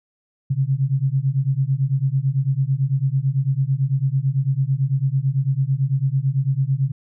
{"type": "beating tone pair", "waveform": "sine", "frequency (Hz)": [130.81, 139.81], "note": ["C3", "C#3"], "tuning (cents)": [0, 15], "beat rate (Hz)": 9, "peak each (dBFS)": [-20, -20], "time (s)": [0.5, 6.92], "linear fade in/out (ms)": 10, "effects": []}